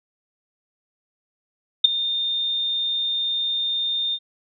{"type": "tone with ADSR envelope", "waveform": "sine", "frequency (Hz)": 3631, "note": "A#7", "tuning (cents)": -46, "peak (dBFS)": -5, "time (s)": [1.84, 4.19], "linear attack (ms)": 8, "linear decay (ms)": 11, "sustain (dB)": -16, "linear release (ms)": 55, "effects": []}